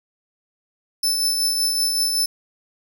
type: tone with tremolo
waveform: sawtooth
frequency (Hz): 5274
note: E8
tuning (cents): 0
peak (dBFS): -14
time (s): 1.03-2.26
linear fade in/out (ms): 5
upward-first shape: triangle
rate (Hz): 5.3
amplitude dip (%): 40
effects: none